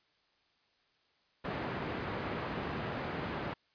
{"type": "band-pass noise", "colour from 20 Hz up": "pink", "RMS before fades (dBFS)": -38, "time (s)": [1.44, 3.54], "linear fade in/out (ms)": 10, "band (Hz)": [110, 2000], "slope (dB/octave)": 12, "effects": ["white hiss -72 dBFS RMS until 3.74 s", "resampled to 11025 Hz"]}